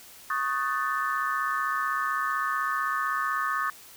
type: chord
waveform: sine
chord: D# half-diminished seventh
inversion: third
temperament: equal with one note detuned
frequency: 1108.7 / 1244.5 / 1512.8 / 1760 Hz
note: C#6 / D#6 / F#6 / A6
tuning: 0 / 0 / +38 / 0 cents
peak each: -30 / -29 / -34 / -32 dBFS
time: 0.3-3.7 s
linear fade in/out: 2 ms
effects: white hiss -49 dBFS RMS until 3.96 s